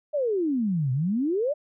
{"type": "exponential two-way sweep", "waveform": "sine", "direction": "down then up", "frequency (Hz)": [622.3, 123.47, 622.3], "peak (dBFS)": -22, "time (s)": [0.13, 1.54], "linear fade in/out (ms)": 20, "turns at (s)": 0.92, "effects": []}